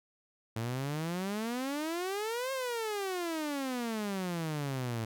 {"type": "exponential two-way sweep", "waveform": "sawtooth", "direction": "up then down", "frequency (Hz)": [110, 541, 110], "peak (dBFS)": -29, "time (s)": [0.56, 5.05], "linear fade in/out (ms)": 5, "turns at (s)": 2.52, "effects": []}